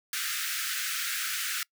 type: high-pass noise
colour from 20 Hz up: pink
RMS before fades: -32 dBFS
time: 0.13-1.63 s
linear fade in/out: 2 ms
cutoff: 1300 Hz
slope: 96 dB/octave
effects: noise-tail reverb RT60 0.1 s tail -25 dB re dry